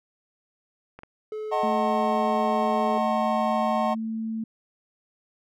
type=clicks; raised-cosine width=0.5 ms; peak=-27 dBFS; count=2; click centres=0.99 / 1.034 s
type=tone; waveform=triangle; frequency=430 Hz; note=A4; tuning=40 cents flat; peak=-28 dBFS; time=1.32-2.98 s; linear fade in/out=2 ms
type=chord; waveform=triangle; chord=D# diminished seventh; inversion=none; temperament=just; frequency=622.3 / 746.7 / 896 / 1075.3 Hz; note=D#5 / F#5 / A5 / C6; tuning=0 / +16 / +31 / +47 cents; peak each=-25 / -25 / -29 / -27 dBFS; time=1.51-3.95 s; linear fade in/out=20 ms
type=tone with pitch glide; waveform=sine; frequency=220 to 222.7 Hz; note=A3 to A3; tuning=0 to +21 cents; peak=-27 dBFS; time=1.63-4.44 s; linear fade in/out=5 ms; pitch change=+21 cents; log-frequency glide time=1.89-4.08 s
effects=none